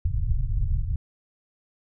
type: low-pass noise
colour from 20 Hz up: pink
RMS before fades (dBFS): -24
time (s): 0.05-0.96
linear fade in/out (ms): 5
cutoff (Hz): 130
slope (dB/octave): 48
effects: none